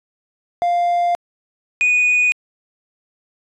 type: tone pair in turn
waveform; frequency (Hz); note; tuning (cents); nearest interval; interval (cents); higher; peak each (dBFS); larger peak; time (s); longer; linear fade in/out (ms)
triangle; 698.5 / 2473; F5 / D#7; 0 / -11; octave + minor seventh; 2189; second; -12 / -10; second; 0.62-1.15 / 1.81-2.32; first; 0
effects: tanh soft clip ceiling -6 dBFS + resampled to 24000 Hz